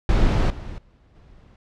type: noise with level steps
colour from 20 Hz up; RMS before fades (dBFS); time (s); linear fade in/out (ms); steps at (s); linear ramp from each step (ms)
brown; -18 / -34 / -54 / -49; 0.09-1.56; 2; 0.5 / 0.78 / 1.15; 2
effects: low-pass 5000 Hz 12 dB/octave